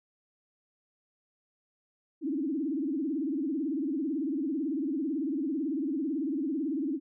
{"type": "tone with vibrato", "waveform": "sine", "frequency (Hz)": 293.7, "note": "D4", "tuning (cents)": 0, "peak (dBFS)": -28, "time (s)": [2.21, 7], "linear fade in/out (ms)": 50, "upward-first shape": "triangle", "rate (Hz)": 18, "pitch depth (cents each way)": 270, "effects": []}